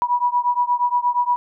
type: beating tone pair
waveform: sine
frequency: 970 / 978.5 Hz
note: B5 / B5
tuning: -31 / -16 cents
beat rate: 8.5 Hz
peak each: -19 / -20 dBFS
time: 0.02-1.36 s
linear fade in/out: 0 ms
effects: none